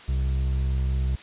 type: tone pair together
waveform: triangle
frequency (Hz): 65.23 / 130.81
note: C2 / C3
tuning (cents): -5 / 0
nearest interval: octave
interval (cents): 1205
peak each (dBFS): -20 / -29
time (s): 0.08-1.16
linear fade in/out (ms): 10
effects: white hiss -45 dBFS RMS until 1.22 s + resampled to 8000 Hz